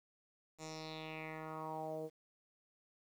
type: tone with low-pass filter sweep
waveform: 10% pulse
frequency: 157.6 Hz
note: D#3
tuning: 23 cents sharp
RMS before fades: -45 dBFS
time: 0.58-2.1 s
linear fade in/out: 50 ms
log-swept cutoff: 7400 to 470 Hz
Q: 4
effects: 11-bit